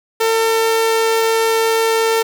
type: tone with amplitude modulation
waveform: sawtooth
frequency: 450.5 Hz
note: A4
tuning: 41 cents sharp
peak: -8 dBFS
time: 0.2-2.23 s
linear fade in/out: 10 ms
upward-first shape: sine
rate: 99.7 Hz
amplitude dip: 25%
effects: none